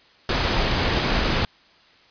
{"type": "noise", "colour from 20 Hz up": "pink", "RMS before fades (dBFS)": -21, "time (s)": [0.29, 1.45], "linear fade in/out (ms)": 2, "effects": ["white hiss -54 dBFS RMS until 2.1 s", "resampled to 11025 Hz"]}